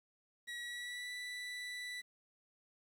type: tone with pitch glide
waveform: 30% pulse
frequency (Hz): 1919 to 1974.1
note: A#6 to B6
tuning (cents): +50 to -1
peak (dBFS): -39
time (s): 0.47-2.02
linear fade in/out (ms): 20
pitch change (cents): +49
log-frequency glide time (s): 0.59-1.12
effects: low-pass 10000 Hz 12 dB/octave + 11-bit